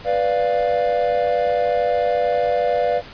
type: chord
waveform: triangle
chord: B diminished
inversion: none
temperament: equal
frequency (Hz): 493.9 / 587.3 / 698.5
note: B4 / D5 / F5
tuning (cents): 0 / 0 / 0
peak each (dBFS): -19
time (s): 0.04-3.02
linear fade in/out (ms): 50
effects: pink hiss -39 dBFS RMS until 3.13 s + resampled to 11025 Hz